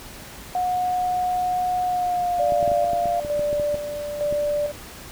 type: tone with pitch glide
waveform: sine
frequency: 727 to 695 Hz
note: F#5 to F5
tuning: -31 to -9 cents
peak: -20 dBFS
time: 0.55-3.2 s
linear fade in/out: 2 ms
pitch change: -78 cents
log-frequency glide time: 1.84-2.67 s
type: tone with tremolo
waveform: sine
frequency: 587.3 Hz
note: D5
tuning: in tune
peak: -20 dBFS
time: 2.39-4.72 s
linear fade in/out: 10 ms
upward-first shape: square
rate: 1.1 Hz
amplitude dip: 55%
type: clicks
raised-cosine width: 3 ms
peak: -20 dBFS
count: 12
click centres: 2.522 / 2.628 / 2.678 / 2.717 / 2.933 / 3.057 / 3.249 / 3.394 / 3.529 / 3.598 / 3.744 / 4.326 s
effects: pink hiss -40 dBFS RMS until 5.11 s